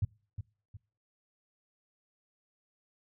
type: tone with echo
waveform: sine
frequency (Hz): 100.8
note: G2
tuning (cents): +49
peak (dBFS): -25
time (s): 0.02-0.05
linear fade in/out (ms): 5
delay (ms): 360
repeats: 2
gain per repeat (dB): -9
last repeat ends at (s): 0.77
effects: noise-tail reverb RT60 0.4 s tail -23 dB re dry